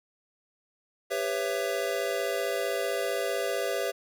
square chord, C# half-diminished seventh, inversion second, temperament just, 399.1 / 498.9 / 554.4 / 665.2 Hz, G4 / B4 / C#5 / E5, +31 / +17 / 0 / +16 cents, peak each -34 dBFS, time 1.1-3.92 s, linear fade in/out 20 ms, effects none

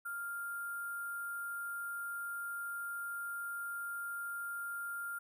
sine tone with sample-and-hold, 1396.9 Hz, F6, in tune, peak -38 dBFS, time 0.05-5.19 s, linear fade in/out 10 ms, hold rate 11025 Hz, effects none

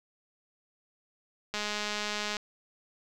click train, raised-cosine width 0.2 ms, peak -16 dBFS, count 174, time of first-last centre 1.54-2.368 s, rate 209 Hz, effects none

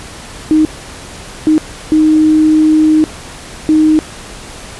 sine tone bursts at uneven times, 310.6 Hz, D#4, 3 cents flat, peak -5 dBFS, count 4, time 0.51-0.65 / 1.47-1.58 / 1.92-3.04 / 3.69-3.99 s, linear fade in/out 0 ms, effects pink hiss -30 dBFS RMS until 4.79 s + resampled to 24000 Hz

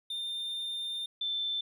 triangle / sine tone pair in turn, 3609 / 3543 Hz, A7 / A7, +43 / +11 cents, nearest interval unison, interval 32 cents, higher first, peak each -32 / -30 dBFS, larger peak second, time 0.1-1.06 / 1.21-1.61 s, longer first, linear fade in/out 5 ms, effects none

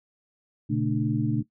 sine tone cluster, 119.3 / 140.8 / 221.6 / 298.2 Hz, A#2 / C#3 / A3 / D4, +41 / +27 / +13 / +27 cents, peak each -28 dBFS, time 0.69-1.43 s, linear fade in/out 20 ms, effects noise-tail reverb RT60 0.1 s tail -17 dB re dry

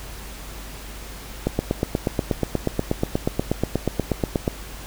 click train, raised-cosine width 2 ms, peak -6 dBFS, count 26, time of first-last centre 1.47-4.478 s, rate 8.31 Hz, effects added 50 Hz sine -37 dBFS peak until 4.86 s + pink hiss -39 dBFS RMS until 4.86 s

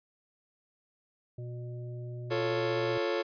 harmonic tone, 121.6 Hz, B2, 26 cents flat, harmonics 1 / 3 / 5, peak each -37 / -47 / -51 dBFS, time 1.38-2.98 s, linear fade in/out 5 ms
40% pulse chord, F augmented, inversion none, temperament equal, 349.2 / 440 / 554.4 Hz, F4 / A4 / C#5, 0 / 0 / 0 cents, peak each -32 dBFS, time 2.3-3.23 s, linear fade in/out 20 ms
effects resampled to 11025 Hz

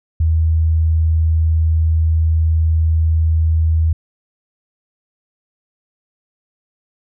sine tone, 80.3 Hz, E2, 45 cents flat, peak -11 dBFS, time 0.2-3.93 s, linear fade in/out 5 ms, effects none

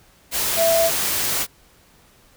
sine tone in noise, 663 Hz, E5, 10 cents sharp, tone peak -15 dBFS, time 0.56-0.91 s, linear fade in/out 50 ms, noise white, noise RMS -22 dBFS, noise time 0.31-1.47 s, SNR +4 dB, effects pink hiss -54 dBFS RMS until 2.36 s

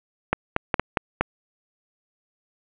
clicks, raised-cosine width 0.5 ms, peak -4 dBFS, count 6, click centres 0.33 / 0.564 / 0.742 / 0.796 / 0.972 / 1.21 s, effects resampled to 8000 Hz + 7-bit

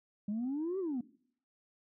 sine exponential two-way sweep, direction up then down, 200 to 394.7 to 230.1 Hz, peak -31 dBFS, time 0.28-1.01 s, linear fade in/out 5 ms, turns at 0.79 s, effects noise-tail reverb RT60 0.6 s tail -20 dB re dry + tanh soft clip ceiling -30 dBFS

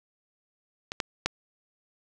clicks, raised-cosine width 0.2 ms, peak -16 / -9 / -7 dBFS, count 3, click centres 0.919 / 1.002 / 1.26 s, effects none

